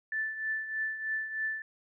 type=tone with tremolo; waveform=sine; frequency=1758 Hz; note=A6; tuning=2 cents flat; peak=-28 dBFS; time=0.12-1.62 s; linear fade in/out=2 ms; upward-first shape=triangle; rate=3.2 Hz; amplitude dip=70%; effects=none